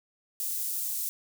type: high-pass noise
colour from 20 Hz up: white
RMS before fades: -32 dBFS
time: 0.4-1.09 s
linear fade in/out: 0 ms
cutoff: 8100 Hz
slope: 12 dB/octave
effects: none